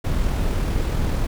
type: noise with amplitude modulation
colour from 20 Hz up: brown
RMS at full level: -20 dBFS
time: 0.04-1.27 s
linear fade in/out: 10 ms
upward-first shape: sine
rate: 40.9 Hz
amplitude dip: 25%
effects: none